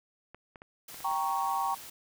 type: clicks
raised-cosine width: 0.5 ms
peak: -32 dBFS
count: 6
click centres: 0.346 / 0.558 / 0.619 / 0.944 / 1.005 / 1.114 s
type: noise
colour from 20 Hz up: white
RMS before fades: -46 dBFS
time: 0.88-1.9 s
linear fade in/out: 5 ms
type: chord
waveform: sine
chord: G diminished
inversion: none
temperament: equal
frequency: 784 / 932.3 / 1108.7 Hz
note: G5 / Bb5 / Db6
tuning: 0 / 0 / 0 cents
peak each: -32 dBFS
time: 1.04-1.75 s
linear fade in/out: 10 ms
effects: none